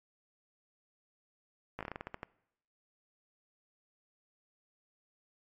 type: slowing click train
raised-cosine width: 0.5 ms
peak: -24 dBFS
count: 11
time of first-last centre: 1.79-2.231 s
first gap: 17 ms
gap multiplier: 1.2
effects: noise-tail reverb RT60 0.8 s tail -22 dB re dry + MP3 48 kbps